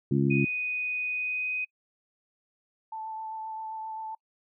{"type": "harmonic tone", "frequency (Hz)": 69.3, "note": "C#2", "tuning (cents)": 0, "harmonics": [2, 3, 4, 5], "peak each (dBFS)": [-25, -27, -28, -29], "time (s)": [0.11, 0.45], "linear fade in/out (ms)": 5}
{"type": "tone with pitch glide", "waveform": "sine", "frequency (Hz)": [2489, 2503], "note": ["D#7", "D#7"], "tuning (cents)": [0, 10], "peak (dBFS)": -28, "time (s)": [0.3, 1.65], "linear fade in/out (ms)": 10, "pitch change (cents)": 10, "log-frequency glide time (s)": [1.1, 1.48]}
{"type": "tone with vibrato", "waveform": "sine", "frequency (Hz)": 880, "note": "A5", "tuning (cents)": 0, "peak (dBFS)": -34, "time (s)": [2.92, 4.15], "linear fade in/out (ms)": 5, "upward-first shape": "triangle", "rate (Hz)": 7.6, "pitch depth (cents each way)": 16}
{"effects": ["noise-tail reverb RT60 0.1 s tail -26 dB re dry"]}